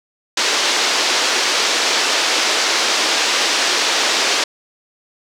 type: band-pass noise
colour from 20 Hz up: white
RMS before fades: -17 dBFS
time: 0.37-4.44 s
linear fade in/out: 5 ms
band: 300 to 5900 Hz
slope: 24 dB/octave
effects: none